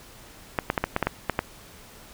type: clicks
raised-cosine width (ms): 0.5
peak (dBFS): -7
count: 9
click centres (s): 0.588 / 0.701 / 0.778 / 0.84 / 0.964 / 1.027 / 1.07 / 1.297 / 1.391
effects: pink hiss -48 dBFS RMS until 2.13 s